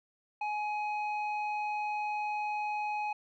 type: tone with low-pass filter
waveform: square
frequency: 840 Hz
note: G#5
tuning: 19 cents sharp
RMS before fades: -34 dBFS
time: 0.41-3.13 s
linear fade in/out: 5 ms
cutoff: 2000 Hz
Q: 3.7
effects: none